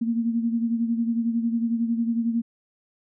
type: beating tone pair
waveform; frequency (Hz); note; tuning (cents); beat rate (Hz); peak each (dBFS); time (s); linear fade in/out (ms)
sine; 230 / 241; A#3 / B3; -23 / -42; 11; -22 / -29; 0.01-2.42; 10
effects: none